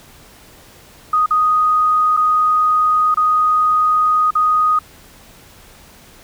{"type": "tone with dropouts", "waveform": "sine", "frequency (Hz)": 1244.5, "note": "D#6", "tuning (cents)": 0, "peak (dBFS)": -11, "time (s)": [1.13, 4.79], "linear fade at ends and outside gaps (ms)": 5, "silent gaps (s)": [[1.261, 1.307], [2.167, 2.172], [3.144, 3.171], [4.307, 4.352]], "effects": ["pink hiss -44 dBFS RMS until 6.23 s"]}